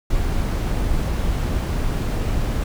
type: noise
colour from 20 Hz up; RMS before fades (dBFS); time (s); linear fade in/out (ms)
brown; -21; 0.1-2.64; 5
effects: none